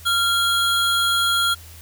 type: tone pair together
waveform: square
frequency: 1386 / 3296 Hz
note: F6 / G#7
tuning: -14 / -14 cents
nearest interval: octave + minor third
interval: 1500 cents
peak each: -20 / -21 dBFS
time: 0.05-1.55 s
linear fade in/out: 20 ms
effects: added 82 Hz sine -41 dBFS peak until 1.81 s + white hiss -45 dBFS RMS until 1.81 s